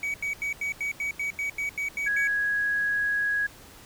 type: tone bursts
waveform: triangle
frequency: 2265 Hz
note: C#7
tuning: 37 cents sharp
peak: -25 dBFS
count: 12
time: 0.03-2.274 s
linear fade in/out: 2 ms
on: 110 ms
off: 84 ms
type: tone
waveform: sine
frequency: 1661.2 Hz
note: G#6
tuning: in tune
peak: -23 dBFS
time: 2.06-3.47 s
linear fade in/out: 10 ms
effects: pink hiss -49 dBFS RMS until 3.85 s